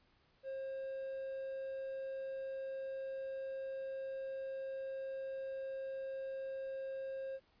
triangle tone, 535 Hz, C5, 38 cents sharp, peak -38 dBFS, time 0.43-7.4 s, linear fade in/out 50 ms, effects pink hiss -72 dBFS RMS until 7.6 s + resampled to 11025 Hz

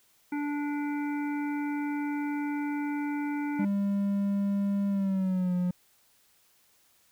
harmonic tone, 291.5 Hz, D4, 13 cents flat, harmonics 1 / 3 / 5 / 7 / 8, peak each -29 / -39 / -43 / -46 / -47 dBFS, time 0.32-3.65 s, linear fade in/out 5 ms
triangle tone with pitch glide, 200 to 179.21 Hz, G3 to F3, +35 to +45 cents, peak -23 dBFS, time 3.59-5.71 s, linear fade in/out 5 ms, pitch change -190 cents, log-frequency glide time 4.89-5.54 s
effects white hiss -65 dBFS RMS until 7.11 s

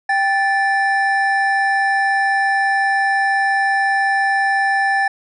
triangle tone pair together, 786.3 / 1752 Hz, G5 / A6, +5 / -8 cents, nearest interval octave + major second, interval 1387 cents, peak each -15 dBFS, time 0.09-5.08 s, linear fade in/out 5 ms, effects resampled to 22050 Hz

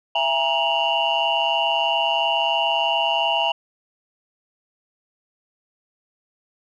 sine tone cluster, 669 / 816 / 943 / 2786 / 2936 Hz, E5 / G#5 / A#5 / F7 / F#7, +25 / -31 / +20 / -5 / -14 cents, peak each -24 dBFS, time 0.15-3.52 s, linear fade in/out 5 ms, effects tanh soft clip ceiling -9 dBFS

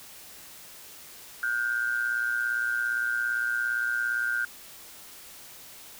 sine tone pair together, 1439 / 1556.5 Hz, F#6 / G6, -49 / -13 cents, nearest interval minor second, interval 136 cents, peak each -28 dBFS, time 1.43-4.45 s, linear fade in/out 2 ms, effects white hiss -47 dBFS RMS until 5.99 s

